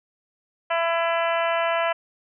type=harmonic tone with a mistuned harmonic; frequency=334.3 Hz; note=E4; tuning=24 cents sharp; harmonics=2 / 3 / 4 / 5 / 6 / 7 / 8 / 9; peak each=-23 / -27 / -29 / -31 / -33 / -34 / -35 / -36 dBFS; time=0.7-1.93 s; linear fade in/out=10 ms; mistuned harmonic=7; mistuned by=+16 cents; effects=none